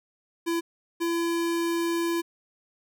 square tone pair in turn, 336.3 / 337.6 Hz, E4 / E4, +35 / +41 cents, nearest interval unison, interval 6 cents, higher second, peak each -25 dBFS, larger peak neither, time 0.46-0.61 / 1-2.22 s, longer second, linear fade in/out 20 ms, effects none

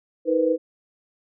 sine tone cluster, 317.5 / 476.3 / 503 Hz, D#4 / A#4 / B4, +35 / +37 / +32 cents, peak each -23 / -24 / -20 dBFS, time 0.25-0.58 s, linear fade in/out 50 ms, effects none

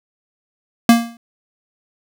square tone with exponential decay, 233.1 Hz, A#3, in tune, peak -4 dBFS, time 0.89-1.17 s, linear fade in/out 2 ms, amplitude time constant 59 ms, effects none

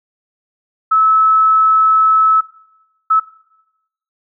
sine tone bursts at uneven times, 1300 Hz, E6, 24 cents flat, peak -8 dBFS, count 2, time 0.91-2.41 / 3.1-3.2 s, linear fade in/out 10 ms, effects noise-tail reverb RT60 0.9 s tail -19 dB re dry

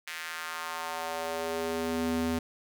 square tone with high-pass filter sweep, 82.2 Hz, E2, 4 cents flat, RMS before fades -33 dBFS, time 0.07-2.39 s, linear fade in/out 5 ms, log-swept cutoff 2000 to 180 Hz, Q 1.9, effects none

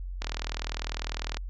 click train, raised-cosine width 0.2 ms, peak -15 dBFS, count 47, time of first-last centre 0.22-1.37 s, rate 40 Hz, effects added 45 Hz sine -33 dBFS peak until 1.49 s + resampled to 16000 Hz

